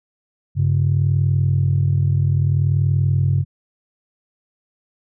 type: tone pair together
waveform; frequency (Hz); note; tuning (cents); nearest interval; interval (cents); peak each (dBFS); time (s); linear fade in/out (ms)
sine; 98 / 138.59; G2 / C#3; 0 / 0; tritone; 600; -16; 0.55-3.45; 50
effects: tanh soft clip ceiling -8 dBFS